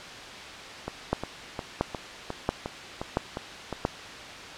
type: two click trains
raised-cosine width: 1 ms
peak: -9 / -17 dBFS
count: 5 / 9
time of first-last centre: 1.13-3.851 / 0.88-3.727 s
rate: 1.47 / 2.81 Hz
effects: white hiss -40 dBFS RMS until 4.57 s + low-pass 4000 Hz 12 dB/octave